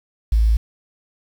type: tone with quantisation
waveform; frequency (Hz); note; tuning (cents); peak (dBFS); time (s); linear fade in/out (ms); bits
sine; 55; A1; 0; -12; 0.32-0.57; 5; 7
effects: none